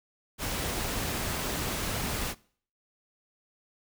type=noise; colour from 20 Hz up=pink; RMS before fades=-32 dBFS; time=0.38-2.35 s; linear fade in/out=50 ms; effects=noise-tail reverb RT60 0.5 s tail -22 dB re dry